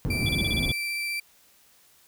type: low-pass noise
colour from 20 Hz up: white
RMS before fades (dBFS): -28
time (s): 0.05-0.72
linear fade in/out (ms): 0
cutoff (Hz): 200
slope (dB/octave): 12
type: tone with vibrato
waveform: 35% pulse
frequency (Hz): 2341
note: D7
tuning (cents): -6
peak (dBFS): -26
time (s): 0.1-1.2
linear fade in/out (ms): 5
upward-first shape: sine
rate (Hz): 15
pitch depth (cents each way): 10
type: tone bursts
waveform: sine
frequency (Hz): 3421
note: A7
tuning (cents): -49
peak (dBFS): -26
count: 8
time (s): 0.26-0.718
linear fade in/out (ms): 5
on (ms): 31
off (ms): 30
effects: white hiss -59 dBFS RMS until 2.07 s